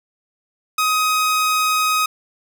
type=tone; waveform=sawtooth; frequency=1258 Hz; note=D#6; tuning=19 cents sharp; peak=-12 dBFS; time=0.78-2.06 s; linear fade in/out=5 ms; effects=none